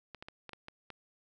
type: clicks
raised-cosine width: 0.3 ms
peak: -29 dBFS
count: 7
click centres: 0.147 / 0.225 / 0.285 / 0.493 / 0.533 / 0.684 / 0.903 s
effects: none